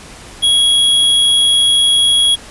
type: tone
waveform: square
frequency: 3322 Hz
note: G#7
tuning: in tune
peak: -9 dBFS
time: 0.42-2.36 s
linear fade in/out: 20 ms
effects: pink hiss -35 dBFS RMS until 2.5 s + resampled to 24000 Hz